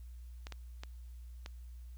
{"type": "clicks", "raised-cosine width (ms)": 0.2, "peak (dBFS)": -27, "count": 4, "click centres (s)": [0.469, 0.523, 0.835, 1.461], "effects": ["added 60 Hz sine -46 dBFS peak until 1.97 s", "white hiss -71 dBFS RMS until 1.97 s"]}